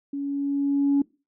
sine tone with level ramp, 281.1 Hz, C#4, 24 cents sharp, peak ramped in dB -27 to -15 dBFS, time 0.13-1.02 s, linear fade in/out 5 ms, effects noise-tail reverb RT60 0.3 s tail -23 dB re dry + tanh soft clip ceiling -14 dBFS

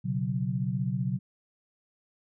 sine chord, B suspended second, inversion none, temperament just, 123.47 / 138.9 / 185.21 Hz, B2 / C#3 / F#3, 0 / +4 / +2 cents, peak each -31 dBFS, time 0.04-1.19 s, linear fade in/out 20 ms, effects none

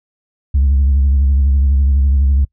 sine tone with vibrato, 68.7 Hz, C#2, 15 cents flat, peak -7 dBFS, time 0.54-2.45 s, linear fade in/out 10 ms, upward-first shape sine, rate 12 Hz, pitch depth 76 cents each way, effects noise-tail reverb RT60 0.1 s tail -25 dB re dry + tanh soft clip ceiling -7 dBFS

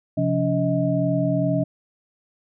sine tone cluster, 132.1 / 174.5 / 284.7 / 632 Hz, C3 / F3 / C#4 / D#5, +17 / -1 / +46 / +27 cents, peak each -24 dBFS, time 0.17-1.64 s, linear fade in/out 10 ms, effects none

